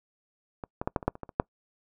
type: clicks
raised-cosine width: 1 ms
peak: -22 / -17 / -13 / -11 / -25 / -9 / -28 / -22 / -29 / -7 dBFS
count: 10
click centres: 0.638 / 0.815 / 0.875 / 0.962 / 1.028 / 1.08 / 1.154 / 1.233 / 1.292 / 1.399 s
effects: noise-tail reverb RT60 0.1 s tail -26 dB re dry